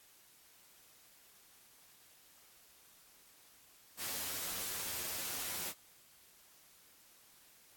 white noise with comb filter, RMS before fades -40 dBFS, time 3.97-5.74 s, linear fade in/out 50 ms, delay 11 ms, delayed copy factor +0.6, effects white hiss -63 dBFS RMS until 7.76 s + AAC 64 kbps

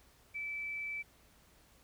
sine tone, 2315 Hz, D7, 25 cents flat, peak -37 dBFS, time 0.34-1.03 s, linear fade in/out 20 ms, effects added 60 Hz sine -69 dBFS peak until 1.83 s + pink hiss -65 dBFS RMS until 1.83 s

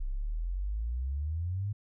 sine exponential sweep, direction up, 30.87 to 105.6 Hz, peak -30 dBFS, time 0-1.73 s, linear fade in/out 10 ms, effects none

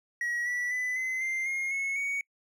triangle tone with pitch steps, 1911 / 1954.5 / 1999.1 / 2045 / 2091 / 2139 / 2188 / 2237 Hz, A#6 / B6 / B6 / C7 / C7 / C7 / C#7 / C#7, +43 / -19 / +21 / -40 / -2 / +38 / -23 / +15 cents, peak -27 dBFS, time 0.21-2.21 s, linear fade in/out 2 ms, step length 250 ms, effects noise-tail reverb RT60 0.1 s tail -25 dB re dry

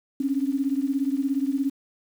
sine beating tone pair, 268.2 / 285.2 Hz, C4 / C#4, +43 / +49 cents, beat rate 17 Hz, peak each -24 / -26 dBFS, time 0.2-1.7 s, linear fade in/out 5 ms, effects 8-bit

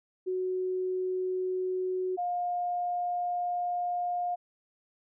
sine tone pair in turn, 370 / 709.4 Hz, F#4 / F5, 0 / +27 cents, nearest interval major seventh, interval 1127 cents, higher second, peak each -28 dBFS, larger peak neither, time 0.26-2.17 / 2.17-4.36 s, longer second, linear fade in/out 20 ms, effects none

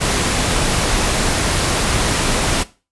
pink noise, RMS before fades -17 dBFS, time 0-2.64 s, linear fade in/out 20 ms, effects noise-tail reverb RT60 0.3 s tail -17 dB re dry + resampled to 24000 Hz

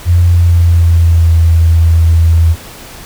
sine tone with pitch glide, 87 to 82.5 Hz, F2 to E2, -6 to +2 cents, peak -4 dBFS, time 0.05-2.56 s, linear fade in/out 50 ms, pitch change -92 cents, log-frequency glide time 0.26-1.38 s, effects pink hiss -31 dBFS RMS until 3.05 s

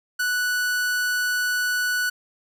45% pulse tone, 1480 Hz, F#6, in tune, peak -21 dBFS, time 0.19-2.1 s, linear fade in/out 10 ms, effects none

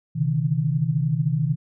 sine tone cluster, 129.3 / 145.4 / 158.7 Hz, C3 / D3 / D#3, -20 / -17 / +35 cents, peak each -24 / -26 / -22 dBFS, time 0.15-1.56 s, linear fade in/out 20 ms, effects none

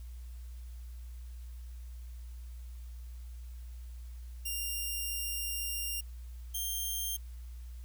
5% pulse tone pair in turn, 2794 / 3181 Hz, F7 / G7, 0 / +25 cents, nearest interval major second, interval 225 cents, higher second, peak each -25 dBFS, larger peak neither, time 4.45-6.01 / 6.54-7.17 s, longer first, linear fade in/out 10 ms, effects added 60 Hz sine -42 dBFS peak until 7.84 s + white hiss -64 dBFS RMS until 7.84 s

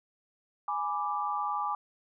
sine chord, G# diminished, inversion none, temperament equal, 830.6 / 987.8 / 1174.7 Hz, G#5 / B5 / D6, 0 / 0 / 0 cents, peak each -33 / -36 / -32 dBFS, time 0.68-1.75 s, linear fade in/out 2 ms, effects none

